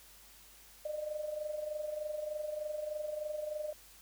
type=tone with amplitude modulation; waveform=sine; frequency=606 Hz; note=D#5; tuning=46 cents flat; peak=-33 dBFS; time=0.85-3.73 s; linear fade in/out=5 ms; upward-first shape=sine; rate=23.3 Hz; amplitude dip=65%; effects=added 50 Hz sine -65 dBFS peak until 4.01 s + white hiss -58 dBFS RMS until 4.01 s